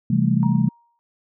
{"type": "chord", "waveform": "sine", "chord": "A minor seventh", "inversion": "first", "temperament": "just", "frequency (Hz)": [132, 165, 198, 220], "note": ["C3", "E3", "G3", "A3"], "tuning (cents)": [16, 2, 18, 0], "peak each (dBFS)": -21, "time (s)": [0.1, 0.69], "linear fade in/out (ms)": 5}
{"type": "tone with exponential decay", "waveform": "sine", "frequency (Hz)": 940, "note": "A#5", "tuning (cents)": 14, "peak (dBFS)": -28, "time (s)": [0.43, 0.99], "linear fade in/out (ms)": 0, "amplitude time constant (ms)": 120}
{"effects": []}